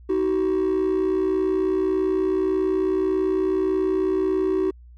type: tone pair together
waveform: triangle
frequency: 316.4 / 378.1 Hz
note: D#4 / F#4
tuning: +29 / +38 cents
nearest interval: minor third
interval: 309 cents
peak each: -21 / -17 dBFS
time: 0.09-4.71 s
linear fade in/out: 10 ms
effects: tanh soft clip ceiling -15 dBFS + added 60 Hz sine -43 dBFS peak until 4.97 s